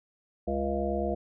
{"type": "harmonic tone", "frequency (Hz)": 69, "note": "C#2", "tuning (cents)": -7, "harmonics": [1, 3, 5, 7, 9, 10], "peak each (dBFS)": [-34, -34, -34, -34, -34, -34], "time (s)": [0.47, 1.15], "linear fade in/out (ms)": 10, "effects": []}